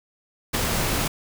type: noise with ADSR envelope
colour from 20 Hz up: pink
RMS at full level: -20 dBFS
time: 0.53-1.08 s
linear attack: 19 ms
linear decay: 5 ms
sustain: -4 dB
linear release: 7 ms
effects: none